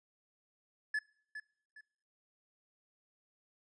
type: tone with echo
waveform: triangle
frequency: 1720 Hz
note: A6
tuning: 40 cents flat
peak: -29 dBFS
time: 0.94-0.99 s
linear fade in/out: 5 ms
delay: 410 ms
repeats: 2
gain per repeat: -10 dB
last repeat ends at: 1.81 s
effects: noise-tail reverb RT60 0.6 s tail -23 dB re dry + resampled to 22050 Hz